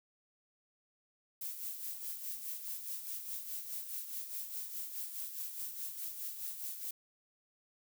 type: noise with tremolo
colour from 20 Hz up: violet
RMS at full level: -40 dBFS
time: 1.41-6.91 s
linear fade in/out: 5 ms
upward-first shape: sine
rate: 4.8 Hz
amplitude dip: 55%
effects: none